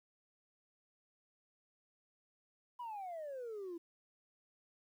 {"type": "exponential sweep", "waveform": "sine", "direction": "down", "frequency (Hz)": [1000, 329.6], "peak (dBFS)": -40, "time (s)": [2.79, 3.78], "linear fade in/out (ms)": 10, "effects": ["tanh soft clip ceiling -40 dBFS", "12-bit"]}